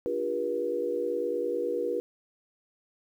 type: tone cluster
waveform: sine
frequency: 295.4 / 353.1 / 402.9 / 481.6 Hz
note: D4 / F4 / G4 / B4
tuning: +10 / +19 / +48 / -44 cents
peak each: -38 / -34 / -34 / -29 dBFS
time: 0.06-2 s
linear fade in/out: 0 ms
effects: 10-bit